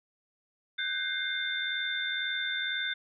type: tone cluster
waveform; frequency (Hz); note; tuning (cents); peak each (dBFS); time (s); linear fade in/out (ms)
sine; 1515 / 1597 / 2107 / 3576; F#6 / G6 / C7 / A7; +40 / +32 / +12 / +27; -35 / -37 / -37 / -33; 0.78-2.94; 10
effects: none